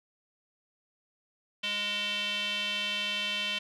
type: tone with band-pass filter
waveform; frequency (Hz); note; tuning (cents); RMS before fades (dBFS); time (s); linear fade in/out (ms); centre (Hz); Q
square; 206.2; G#3; -12; -32; 1.63-3.59; 10; 3000; 5.1
effects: none